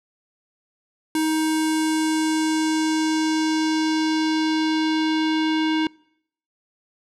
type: tone with low-pass filter sweep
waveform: square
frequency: 314.6 Hz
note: D#4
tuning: 19 cents sharp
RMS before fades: -21 dBFS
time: 1.15-5.87 s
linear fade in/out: 2 ms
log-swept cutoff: 11000 to 3300 Hz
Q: 1.7
effects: noise-tail reverb RT60 0.7 s tail -25 dB re dry